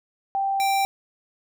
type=tone pair in turn; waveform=sine / square; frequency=784 / 784 Hz; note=G5 / G5; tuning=0 / 0 cents; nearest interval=unison; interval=0 cents; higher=neither; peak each=-21 / -20 dBFS; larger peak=second; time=0.35-0.6 / 0.6-0.85 s; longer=neither; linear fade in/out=0 ms; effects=none